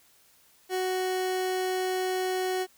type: tone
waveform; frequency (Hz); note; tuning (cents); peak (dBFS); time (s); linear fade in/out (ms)
30% pulse; 371.2; F#4; +6; -24; 0.69-2.67; 50
effects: white hiss -61 dBFS RMS until 2.77 s